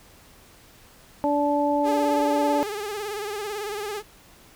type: harmonic tone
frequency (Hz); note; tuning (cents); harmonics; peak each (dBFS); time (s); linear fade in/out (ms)
290; D4; -22; 1 / 2 / 3; -24 / -24 / -24; 1.24-2.63; 0
type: tone with vibrato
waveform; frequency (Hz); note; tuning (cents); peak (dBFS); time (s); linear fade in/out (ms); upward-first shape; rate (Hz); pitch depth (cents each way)
sawtooth; 415.3; G#4; 0; -25; 1.83-4.03; 50; sine; 18; 76
effects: pink hiss -52 dBFS RMS until 4.55 s